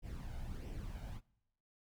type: noise with flanger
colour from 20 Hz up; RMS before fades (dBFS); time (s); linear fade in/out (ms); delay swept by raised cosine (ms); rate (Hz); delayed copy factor
brown; -44; 0.02-1.21; 50; 0.36 to 1.36; 1.5; +0.55
effects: noise-tail reverb RT60 0.9 s tail -24 dB re dry